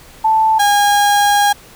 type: tone pair in turn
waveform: sine / 35% pulse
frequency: 880 / 817.1 Hz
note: A5 / G#5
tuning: 0 / -28 cents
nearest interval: minor second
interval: 128 cents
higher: first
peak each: -9 / -8 dBFS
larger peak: second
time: 0.24-0.59 / 0.59-1.53 s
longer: second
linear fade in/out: 10 ms
effects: pink hiss -41 dBFS RMS until 1.75 s